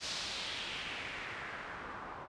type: noise with low-pass filter sweep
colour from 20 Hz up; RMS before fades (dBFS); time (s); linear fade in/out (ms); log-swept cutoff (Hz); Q
white; -42; 0-2.28; 50; 5100 to 1000; 2
effects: resampled to 22050 Hz